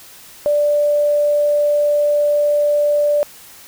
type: tone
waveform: sine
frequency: 587.3 Hz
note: D5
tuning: in tune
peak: -12 dBFS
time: 0.46-3.23 s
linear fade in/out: 0 ms
effects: white hiss -41 dBFS RMS until 3.67 s